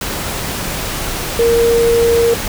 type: tone in noise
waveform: sine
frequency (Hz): 466.2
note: A#4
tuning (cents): 0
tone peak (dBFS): -9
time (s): 1.39-2.34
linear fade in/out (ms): 2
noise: pink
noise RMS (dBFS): -21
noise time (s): 0.01-2.48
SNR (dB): +9
effects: none